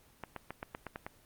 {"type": "clicks", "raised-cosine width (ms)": 0.5, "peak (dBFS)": -24, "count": 8, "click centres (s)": [0.237, 0.363, 0.506, 0.629, 0.749, 0.867, 0.959, 1.065], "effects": ["pink hiss -63 dBFS RMS until 1.25 s", "Opus 24 kbps"]}